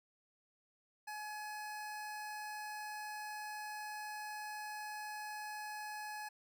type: tone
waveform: 25% pulse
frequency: 846 Hz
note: G#5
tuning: 32 cents sharp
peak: -39 dBFS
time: 1.07-6.29 s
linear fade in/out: 10 ms
effects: none